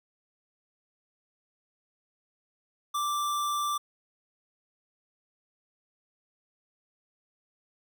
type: tone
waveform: square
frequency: 1174.7 Hz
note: D6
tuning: in tune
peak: -28 dBFS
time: 2.94-3.78 s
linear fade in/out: 10 ms
effects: none